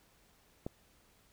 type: click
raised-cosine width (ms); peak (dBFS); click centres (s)
2; -24; 0.665
effects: pink hiss -67 dBFS RMS until 1.32 s